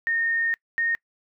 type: tone pair in turn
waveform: sine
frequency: 1837 / 1846.9 Hz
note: A#6 / A#6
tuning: -26 / -17 cents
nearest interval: unison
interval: 9 cents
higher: second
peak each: -21 dBFS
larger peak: neither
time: 0.07-0.54 / 0.78-0.95 s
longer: first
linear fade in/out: 0 ms
effects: noise-tail reverb RT60 0.1 s tail -25 dB re dry